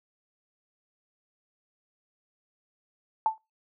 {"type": "tone with exponential decay", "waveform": "sine", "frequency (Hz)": 880, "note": "A5", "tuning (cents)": 0, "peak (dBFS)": -17, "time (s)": [3.26, 3.38], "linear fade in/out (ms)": 1, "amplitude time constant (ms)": 26, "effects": ["noise-tail reverb RT60 0.2 s tail -19 dB re dry"]}